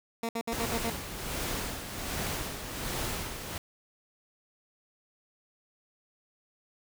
15% pulse tone bursts, 230 Hz, A#3, 23 cents flat, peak -24 dBFS, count 6, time 0.23-0.9 s, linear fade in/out 2 ms, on 60 ms, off 62 ms
pink noise with tremolo, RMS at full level -33 dBFS, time 0.52-3.58 s, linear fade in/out 2 ms, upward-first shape sine, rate 1.3 Hz, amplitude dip 55%
effects none

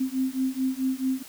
sine beating tone pair, 259.5 / 264.1 Hz, C4 / C4, -14 / +16 cents, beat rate 4.6 Hz, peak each -27 dBFS, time 0-1.23 s, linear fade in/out 10 ms, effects white hiss -46 dBFS RMS until 1.28 s

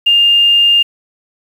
sine tone with quantisation, 2810 Hz, F7, 10 cents sharp, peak -6 dBFS, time 0.06-0.83 s, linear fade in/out 10 ms, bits 6, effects none

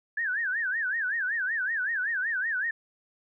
sine tone with vibrato, 1661.2 Hz, G#6, in tune, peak -26 dBFS, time 0.17-2.71 s, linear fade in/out 5 ms, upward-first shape sine, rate 5.3 Hz, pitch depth 210 cents each way, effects none

